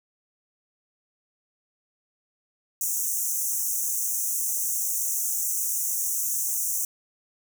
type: high-pass noise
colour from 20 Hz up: pink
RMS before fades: -27 dBFS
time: 2.81-6.85 s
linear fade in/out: 2 ms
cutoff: 5900 Hz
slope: 96 dB/octave
effects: none